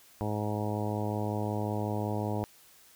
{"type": "harmonic tone", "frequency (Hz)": 105.4, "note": "G#2", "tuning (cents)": 26, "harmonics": [1, 2, 3, 4, 5, 6, 7, 8, 9], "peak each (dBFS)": [-33, -36, -38, -39, -40, -41, -41, -42, -43], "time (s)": [0.21, 2.44], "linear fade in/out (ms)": 0, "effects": ["white hiss -58 dBFS RMS until 2.95 s"]}